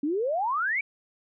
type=exponential sweep; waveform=sine; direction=up; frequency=275 to 2349 Hz; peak=-24 dBFS; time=0.03-0.81 s; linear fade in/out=5 ms; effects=none